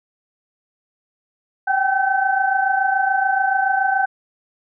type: tone cluster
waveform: sine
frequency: 764 / 791 / 1533 Hz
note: G5 / G5 / G6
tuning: -45 / +15 / -39 cents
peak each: -20 dBFS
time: 1.67-4.06 s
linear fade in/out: 10 ms
effects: none